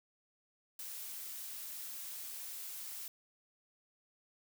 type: noise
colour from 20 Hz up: blue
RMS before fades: -45 dBFS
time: 0.79-3.08 s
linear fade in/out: 2 ms
effects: none

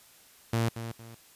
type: tone with echo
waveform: sawtooth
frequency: 114.9 Hz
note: A#2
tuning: 25 cents flat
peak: -21 dBFS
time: 0.53-0.69 s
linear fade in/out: 5 ms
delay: 230 ms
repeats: 2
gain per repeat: -10 dB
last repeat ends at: 1.15 s
effects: white hiss -57 dBFS RMS until 1.35 s + resampled to 32000 Hz

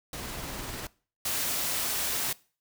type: noise with tremolo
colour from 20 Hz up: pink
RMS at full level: -36 dBFS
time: 0.13-0.87 s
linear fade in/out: 2 ms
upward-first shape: triangle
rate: 20 Hz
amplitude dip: 30%
type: noise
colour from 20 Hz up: white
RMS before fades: -30 dBFS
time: 1.25-2.33 s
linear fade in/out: 5 ms
effects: noise-tail reverb RT60 0.4 s tail -22 dB re dry

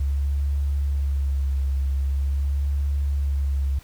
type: tone with vibrato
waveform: sine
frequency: 69.3 Hz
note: C#2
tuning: in tune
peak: -20 dBFS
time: 0-3.79 s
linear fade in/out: 5 ms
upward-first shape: sine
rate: 0.43 Hz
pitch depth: 32 cents each way
effects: pink hiss -51 dBFS RMS until 3.83 s

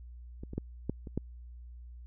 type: clicks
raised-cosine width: 3 ms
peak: -29 / -28 / -19 / -18 / -30 / -18 dBFS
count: 6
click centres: 0.435 / 0.534 / 0.58 / 0.896 / 1.072 / 1.176 s
effects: added 60 Hz sine -45 dBFS peak until 2.06 s

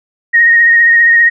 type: tone with vibrato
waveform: sine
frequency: 1865 Hz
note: A#6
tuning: in tune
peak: -4 dBFS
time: 0.33-1.3 s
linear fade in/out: 20 ms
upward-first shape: triangle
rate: 15 Hz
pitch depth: 28 cents each way
effects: none

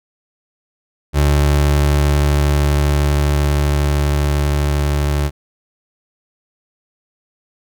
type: tone with level ramp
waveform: 30% pulse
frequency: 72.6 Hz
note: D2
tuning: 19 cents flat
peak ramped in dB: -8 to -12 dBFS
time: 1.13-5.31 s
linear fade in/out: 50 ms
effects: none

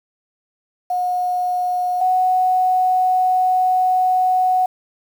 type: tone pair in turn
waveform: sine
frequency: 724 / 739.6 Hz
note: F#5 / F#5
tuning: -38 / -1 cents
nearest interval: unison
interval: 37 cents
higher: second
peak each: -17 / -13 dBFS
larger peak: second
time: 0.9-2.01 / 2.01-4.66 s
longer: second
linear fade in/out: 5 ms
effects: 7-bit

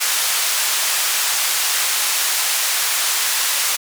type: band-pass noise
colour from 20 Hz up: white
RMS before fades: -19 dBFS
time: 0-3.77 s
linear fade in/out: 20 ms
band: 880 to 11000 Hz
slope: 12 dB/octave
effects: none

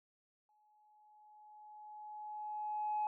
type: tone with exponential growth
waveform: sine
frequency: 846 Hz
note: G#5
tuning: 32 cents sharp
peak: -31 dBFS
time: 0.49-3.07 s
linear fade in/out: 1 ms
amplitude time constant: 560 ms
effects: tanh soft clip ceiling -29 dBFS

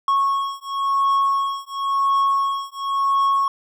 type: beating tone pair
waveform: triangle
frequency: 1100 / 1100.95 Hz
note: C#6 / C#6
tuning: -14 / -12 cents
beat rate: 0.95 Hz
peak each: -19 dBFS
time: 0.08-3.48 s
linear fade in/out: 2 ms
effects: none

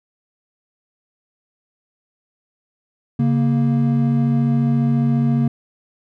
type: tone pair together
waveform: triangle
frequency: 138.59 / 233.1 Hz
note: C#3 / A#3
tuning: 0 / 0 cents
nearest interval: major sixth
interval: 900 cents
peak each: -15 dBFS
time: 3.19-5.48 s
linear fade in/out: 5 ms
effects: none

